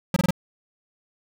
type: tone bursts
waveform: square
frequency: 180.4 Hz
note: F#3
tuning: 44 cents flat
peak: -18 dBFS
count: 4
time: 0.14-0.307 s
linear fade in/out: 2 ms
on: 23 ms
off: 25 ms
effects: none